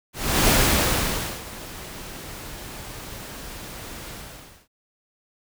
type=noise with ADSR envelope; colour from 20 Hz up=pink; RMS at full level=-17 dBFS; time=0.13-4.68 s; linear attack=350 ms; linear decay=930 ms; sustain=-20 dB; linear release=560 ms; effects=none